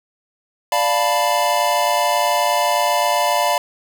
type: chord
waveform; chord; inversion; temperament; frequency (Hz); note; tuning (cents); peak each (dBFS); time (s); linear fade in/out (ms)
square; B half-diminished seventh; first; equal; 587.3 / 698.5 / 880 / 987.8; D5 / F5 / A5 / B5; 0 / 0 / 0 / 0; -22 / -21 / -23 / -21; 0.72-3.58; 2
effects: none